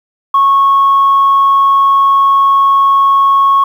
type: tone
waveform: sine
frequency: 1100 Hz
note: C#6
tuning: 14 cents flat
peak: -4 dBFS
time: 0.34-3.64 s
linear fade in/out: 5 ms
effects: tanh soft clip ceiling -2 dBFS + 7-bit